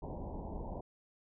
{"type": "low-pass noise", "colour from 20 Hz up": "pink", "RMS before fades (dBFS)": -42, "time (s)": [0.02, 0.81], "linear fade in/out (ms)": 5, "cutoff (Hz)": 970, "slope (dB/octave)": 96, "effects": []}